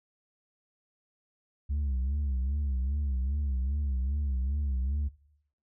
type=tone with vibrato; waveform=sine; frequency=68.3 Hz; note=C#2; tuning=25 cents flat; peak=-24 dBFS; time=1.69-5.09 s; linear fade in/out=20 ms; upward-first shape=sine; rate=2.5 Hz; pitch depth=130 cents each way; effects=noise-tail reverb RT60 0.7 s tail -21 dB re dry + tanh soft clip ceiling -26 dBFS